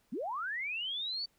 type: linear sweep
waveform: sine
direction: up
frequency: 185 to 4597 Hz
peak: -34 dBFS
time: 0.12-1.26 s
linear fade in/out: 10 ms
effects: pink hiss -72 dBFS RMS until 1.38 s